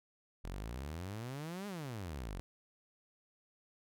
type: exponential two-way sweep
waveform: sawtooth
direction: up then down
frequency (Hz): 41.51 to 210 to 41.51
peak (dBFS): -37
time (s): 0.44-2.4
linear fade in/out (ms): 0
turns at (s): 1.67
effects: none